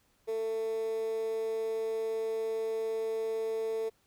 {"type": "tone with high-pass filter", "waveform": "15% pulse", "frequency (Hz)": 222.8, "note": "A3", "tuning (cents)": 22, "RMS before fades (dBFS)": -33, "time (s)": [0.27, 3.9], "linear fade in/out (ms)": 20, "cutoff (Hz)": 450, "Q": 9.2, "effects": ["pink hiss -70 dBFS RMS until 4.06 s"]}